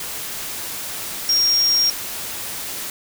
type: tone in noise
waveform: sine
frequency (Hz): 5580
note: F8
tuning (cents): -2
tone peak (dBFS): -14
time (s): 1.29-1.9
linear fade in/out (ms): 2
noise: white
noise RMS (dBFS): -29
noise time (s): 0-2.9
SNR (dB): +12
effects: none